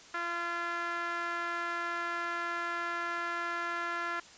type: tone with band-pass filter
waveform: sawtooth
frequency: 343.2 Hz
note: F4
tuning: 30 cents flat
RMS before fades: -35 dBFS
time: 0.14-4.2 s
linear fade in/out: 5 ms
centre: 1500 Hz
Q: 3
effects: white hiss -53 dBFS RMS until 4.37 s + resampled to 16000 Hz